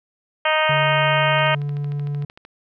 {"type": "harmonic tone", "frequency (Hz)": 310.9, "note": "D#4", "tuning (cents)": -1, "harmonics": [2, 3, 4, 5, 6, 7, 8, 9, 10], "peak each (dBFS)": [-21, -23, -24, -25, -26, -26, -27, -28, -28], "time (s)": [0.45, 1.55], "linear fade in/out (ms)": 5}
{"type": "tone", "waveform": "triangle", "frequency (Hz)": 144.5, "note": "D3", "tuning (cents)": -28, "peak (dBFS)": -20, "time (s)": [0.69, 2.25], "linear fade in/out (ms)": 5}
{"type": "click train", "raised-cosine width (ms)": 0.3, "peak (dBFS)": -26, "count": 15, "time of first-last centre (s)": [1.39, 2.451], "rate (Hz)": 13.2}
{"effects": []}